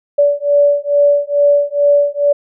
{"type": "beating tone pair", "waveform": "sine", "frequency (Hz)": [575, 577.3], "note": ["D5", "D5"], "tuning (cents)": [-37, -30], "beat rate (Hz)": 2.3, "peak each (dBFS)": -12, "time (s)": [0.18, 2.33], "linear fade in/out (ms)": 10, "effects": []}